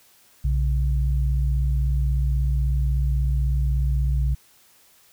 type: tone pair together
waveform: sine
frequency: 61.29 / 137.6 Hz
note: B1 / C#3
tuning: -13 / -12 cents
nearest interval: octave + major second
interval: 1401 cents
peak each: -19 / -26 dBFS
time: 0.44-4.35 s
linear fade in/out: 10 ms
effects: white hiss -56 dBFS RMS until 5.12 s